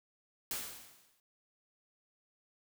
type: noise with exponential decay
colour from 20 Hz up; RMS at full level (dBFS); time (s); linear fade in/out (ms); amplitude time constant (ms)
white; -36; 0.51-1.2; 1; 150
effects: none